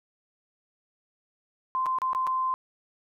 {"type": "tone with dropouts", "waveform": "sine", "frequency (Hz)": 1038, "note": "C6", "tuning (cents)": -14, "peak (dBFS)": -24, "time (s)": [1.75, 2.54], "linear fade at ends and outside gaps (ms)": 0, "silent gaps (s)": [[1.859, 1.865], [1.986, 2.018], [2.132, 2.149], [2.268, 2.273]], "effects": []}